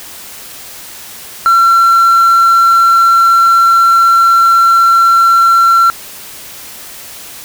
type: tone with hard clipping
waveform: sine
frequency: 1358 Hz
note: F6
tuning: 49 cents flat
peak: -5 dBFS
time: 1.46-5.9 s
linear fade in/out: 0 ms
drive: 2 dB
effects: white hiss -30 dBFS RMS until 7.44 s